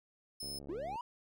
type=tone; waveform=sawtooth; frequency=5210 Hz; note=E8; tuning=21 cents flat; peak=-38 dBFS; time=0.4-0.59 s; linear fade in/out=5 ms
type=click train; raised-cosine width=2 ms; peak=-37 dBFS; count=38; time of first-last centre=0.43-0.957 s; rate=70.2 Hz
type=linear sweep; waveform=triangle; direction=up; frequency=296.7 to 997 Hz; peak=-36 dBFS; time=0.69-1.01 s; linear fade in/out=2 ms
effects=none